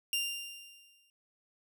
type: tone with exponential decay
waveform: sawtooth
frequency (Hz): 2791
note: F7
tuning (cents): -2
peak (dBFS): -25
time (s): 0.13-1.1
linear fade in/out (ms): 1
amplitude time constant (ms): 210
effects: none